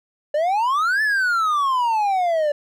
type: exponential two-way sweep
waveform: triangle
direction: up then down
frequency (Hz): 577 to 1768 to 577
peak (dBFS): -15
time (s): 0.34-2.52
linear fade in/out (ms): 5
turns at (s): 1.02
effects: none

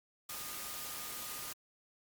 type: tone in noise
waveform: sine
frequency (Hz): 1224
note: D#6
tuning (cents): -29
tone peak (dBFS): -53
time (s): 0.29-1.53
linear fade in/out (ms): 5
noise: white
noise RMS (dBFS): -43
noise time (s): 0.29-1.53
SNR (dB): -13
effects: Opus 48 kbps

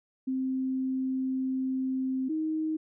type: tone pair in turn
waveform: sine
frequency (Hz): 261.6 / 314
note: C4 / D#4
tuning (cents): 0 / +16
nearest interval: minor third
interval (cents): 316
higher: second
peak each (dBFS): -27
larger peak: neither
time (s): 0.27-2.29 / 2.29-2.77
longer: first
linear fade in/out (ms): 10
effects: none

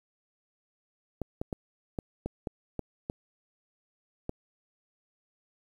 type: clicks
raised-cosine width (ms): 2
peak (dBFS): -19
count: 9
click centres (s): 1.217 / 1.415 / 1.528 / 1.988 / 2.26 / 2.472 / 2.793 / 3.099 / 4.294
effects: 9-bit

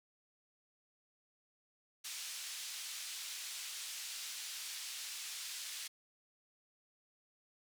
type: band-pass noise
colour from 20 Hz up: pink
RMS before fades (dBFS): -45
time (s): 2.04-5.88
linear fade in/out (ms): 10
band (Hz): 3200 to 9700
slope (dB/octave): 12
effects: none

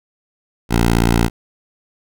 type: tone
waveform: 10% pulse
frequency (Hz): 57.6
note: A#1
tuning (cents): -20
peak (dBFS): -4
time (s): 0.69-1.3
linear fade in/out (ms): 50
effects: none

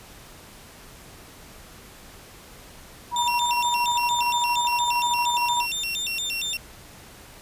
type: tone with tremolo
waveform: sine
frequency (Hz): 964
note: B5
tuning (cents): -42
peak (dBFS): -20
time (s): 3.11-5.67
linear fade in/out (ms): 50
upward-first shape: square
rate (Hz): 13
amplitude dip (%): 35
type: tone with vibrato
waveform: 30% pulse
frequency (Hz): 3136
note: G7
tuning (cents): 0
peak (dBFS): -23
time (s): 3.16-6.57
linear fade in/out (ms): 2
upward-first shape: square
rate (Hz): 4.3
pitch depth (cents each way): 240
effects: pink hiss -46 dBFS RMS until 7.41 s + resampled to 32000 Hz

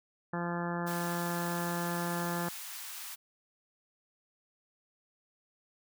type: harmonic tone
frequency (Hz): 172.7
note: F3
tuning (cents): -19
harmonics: 1 / 2 / 3 / 4 / 5 / 6 / 7 / 8 / 9 / 10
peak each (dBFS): -35 / -40 / -42 / -43 / -41 / -44 / -45 / -45 / -48 / -44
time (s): 0.33-2.49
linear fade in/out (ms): 5
type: high-pass noise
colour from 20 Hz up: white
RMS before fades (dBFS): -43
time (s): 0.86-3.16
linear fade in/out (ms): 20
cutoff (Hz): 860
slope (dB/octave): 24
effects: none

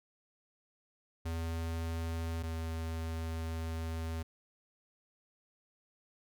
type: tone pair in turn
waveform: square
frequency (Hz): 82.41 / 81.51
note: E2 / E2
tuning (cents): 0 / -19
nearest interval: unison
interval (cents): 19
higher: first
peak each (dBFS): -35 / -36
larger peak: first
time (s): 1.25-2.43 / 2.43-4.23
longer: second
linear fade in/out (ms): 10
effects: none

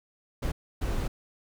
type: noise bursts at uneven times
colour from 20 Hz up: brown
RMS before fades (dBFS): -29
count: 2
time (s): 0.42-0.52 / 0.81-1.08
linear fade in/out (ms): 10
effects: none

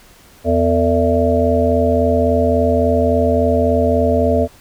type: harmonic tone with a mistuned harmonic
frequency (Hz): 83.6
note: E2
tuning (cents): +25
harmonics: 1 / 3 / 5 / 7 / 8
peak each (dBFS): -18 / -18 / -18 / -18 / -18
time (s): 0.44-4.48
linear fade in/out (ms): 50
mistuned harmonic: 5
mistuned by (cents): +120
effects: pink hiss -46 dBFS RMS until 4.6 s

